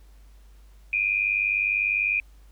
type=tone pair together; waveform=sine; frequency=2389 / 2489 Hz; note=D7 / D#7; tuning=+29 / 0 cents; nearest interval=minor second; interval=71 cents; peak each=-24 dBFS; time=0.93-2.2 s; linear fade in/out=2 ms; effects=added 50 Hz sine -48 dBFS peak until 2.51 s + pink hiss -63 dBFS RMS until 2.51 s